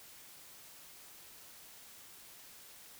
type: silence
effects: white hiss -55 dBFS RMS until 2.99 s